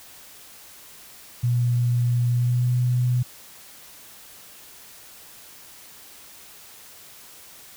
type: tone with pitch glide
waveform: sine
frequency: 121.1 to 123.93 Hz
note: B2 to B2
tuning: -34 to +6 cents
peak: -18 dBFS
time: 1.43-3.23 s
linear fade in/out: 10 ms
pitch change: +40 cents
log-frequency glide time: 2.31-2.7 s
effects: white hiss -46 dBFS RMS until 7.76 s